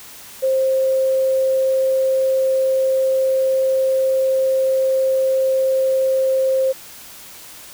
sine tone, 528 Hz, C5, 16 cents sharp, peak -14 dBFS, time 0.42-6.73 s, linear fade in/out 20 ms, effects white hiss -39 dBFS RMS until 7.73 s

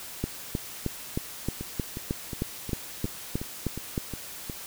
two click trains, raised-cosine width 3 ms, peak -21 / -14 dBFS, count 9 / 13, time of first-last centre 1.61-4.498 / 0.24-3.978 s, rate 2.77 / 3.21 Hz, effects white hiss -41 dBFS RMS until 4.66 s

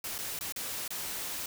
white noise with dropouts, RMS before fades -37 dBFS, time 0.04-1.46 s, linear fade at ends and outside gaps 2 ms, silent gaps 0.181-0.187 / 0.39-0.409 / 0.523-0.561 / 0.879-0.905 s, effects none

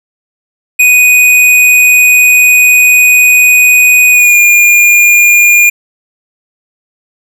square tone with pitch glide, 2486 to 2418 Hz, D#7 to D7, -2 to +50 cents, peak -3 dBFS, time 0.79-5.7 s, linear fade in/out 10 ms, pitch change -48 cents, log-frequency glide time 4.11-4.39 s, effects none

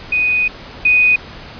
sine tone pair in turn, 2489 / 2489 Hz, D#7 / D#7, 0 / 0 cents, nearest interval unison, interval 0 cents, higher neither, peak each -12 / -8 dBFS, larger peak second, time 0.12-0.48 / 0.85-1.16 s, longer first, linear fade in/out 5 ms, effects pink hiss -34 dBFS RMS until 1.59 s + resampled to 11025 Hz

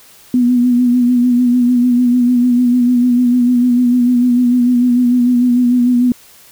sine tone with vibrato, 245.5 Hz, B3, 10 cents flat, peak -8 dBFS, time 0.34-6.12 s, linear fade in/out 2 ms, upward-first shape sine, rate 6.7 Hz, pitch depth 37 cents each way, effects white hiss -43 dBFS RMS until 6.51 s

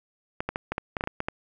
clicks, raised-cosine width 0.5 ms, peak -13 dBFS, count 11, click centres 0.405 / 0.49 / 0.559 / 0.72 / 0.781 / 0.968 / 1.009 / 1.039 / 1.074 / 1.204 / 1.285 s, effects none

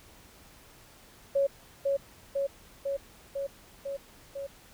sine tone with echo, 554.4 Hz, C#5, in tune, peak -22 dBFS, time 1.35-1.47 s, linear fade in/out 10 ms, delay 500 ms, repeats 6, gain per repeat -2 dB, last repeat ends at 4.47 s, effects pink hiss -55 dBFS RMS until 4.73 s

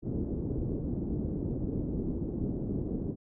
white low-pass noise, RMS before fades -33 dBFS, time 0.02-3.16 s, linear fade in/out 50 ms, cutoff 340 Hz, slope 24 dB/octave, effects none

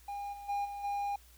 triangle tone with level steps, 809 Hz, G#5, 46 cents flat, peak -35 / -42 / -29 / -37 / -30 dBFS, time 0.08-1.16 s, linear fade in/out 5 ms, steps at 0.32 / 0.48 / 0.64 / 0.83 s, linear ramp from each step 20 ms, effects added 60 Hz sine -58 dBFS peak until 1.37 s + white hiss -62 dBFS RMS until 1.37 s

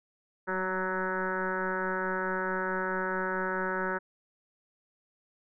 sine tone with frequency modulation, 932.3 Hz, A#5, in tune, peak -28 dBFS, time 0.47-3.99 s, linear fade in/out 20 ms, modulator 186 Hz, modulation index 4.1, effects none

